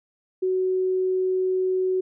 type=tone; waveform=sine; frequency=372.6 Hz; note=F#4; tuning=12 cents sharp; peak=-20 dBFS; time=0.42-2.01 s; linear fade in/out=10 ms; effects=none